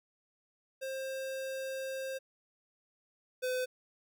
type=tone pair in turn; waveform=square; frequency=531 / 507.4 Hz; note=C5 / B4; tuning=+25 / +47 cents; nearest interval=minor second; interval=78 cents; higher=first; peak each=-37 / -32 dBFS; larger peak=second; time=0.81-2.19 / 3.42-3.66 s; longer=first; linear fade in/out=20 ms; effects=none